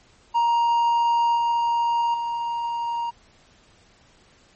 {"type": "tone with level steps", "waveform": "triangle", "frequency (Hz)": 938, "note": "A#5", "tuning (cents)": 11, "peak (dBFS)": [-15, -17, -22], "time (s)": [0.34, 3.11], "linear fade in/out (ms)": 20, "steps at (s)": [1.35, 2.14], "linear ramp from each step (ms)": 2, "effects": ["pink hiss -56 dBFS RMS until 4.55 s", "MP3 32 kbps"]}